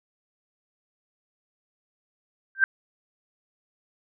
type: tone with exponential growth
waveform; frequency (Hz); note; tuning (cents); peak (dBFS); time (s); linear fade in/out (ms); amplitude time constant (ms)
sine; 1568; G6; 0; -10; 2.55-2.64; 1; 18
effects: none